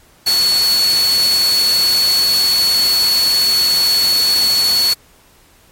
sine tone in noise, 4405 Hz, C#8, 12 cents flat, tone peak -11 dBFS, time 0.26-4.94 s, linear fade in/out 10 ms, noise white, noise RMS -21 dBFS, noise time 0.26-4.94 s, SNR +7 dB, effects pink hiss -49 dBFS RMS until 5.71 s + MP3 64 kbps

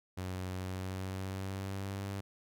sawtooth tone with pitch glide, 92.5 to 98.57 Hz, F#2 to G2, 0 to +10 cents, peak -33 dBFS, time 0.17-2.21 s, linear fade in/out 10 ms, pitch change +110 cents, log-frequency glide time 0.54-2.05 s, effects none

